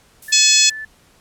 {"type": "noise", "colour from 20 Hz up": "violet", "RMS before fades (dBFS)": -35, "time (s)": [0.22, 0.71], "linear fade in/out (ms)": 5}
{"type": "tone", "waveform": "sine", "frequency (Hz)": 1749, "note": "A6", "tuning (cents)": -11, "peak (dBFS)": -27, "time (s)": [0.28, 0.85], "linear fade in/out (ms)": 5}
{"type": "harmonic tone", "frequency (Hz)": 854, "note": "G#5", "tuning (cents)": 48, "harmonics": [3, 4, 5, 6, 7, 8, 9], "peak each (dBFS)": [-18, -18, -18, -18, -18, -18, -18], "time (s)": [0.32, 0.7], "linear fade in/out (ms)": 10}
{"effects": ["pink hiss -53 dBFS RMS until 1.2 s", "low-pass 12000 Hz 12 dB/octave"]}